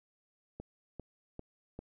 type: click train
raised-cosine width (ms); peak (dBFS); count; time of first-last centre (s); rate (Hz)
2; -29; 4; 0.6-1.79; 2.52
effects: none